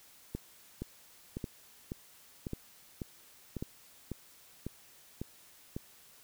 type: two click trains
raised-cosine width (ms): 3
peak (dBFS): -24 / -23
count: 10 / 4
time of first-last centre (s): 0.82-5.765 / 0.35-3.625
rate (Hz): 1.82 / 0.916
effects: white hiss -59 dBFS RMS until 6.23 s